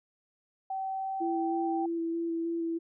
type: tone with pitch glide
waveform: sine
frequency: 768 to 780.5 Hz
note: G5 to G5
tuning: -36 to -8 cents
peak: -31 dBFS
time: 0.7-1.86 s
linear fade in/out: 5 ms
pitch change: +28 cents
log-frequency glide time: 0.92-1.69 s
type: tone with vibrato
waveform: sine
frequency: 333.5 Hz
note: E4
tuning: 20 cents sharp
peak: -29 dBFS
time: 1.2-2.79 s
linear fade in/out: 20 ms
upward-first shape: square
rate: 3.2 Hz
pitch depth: 11 cents each way
effects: none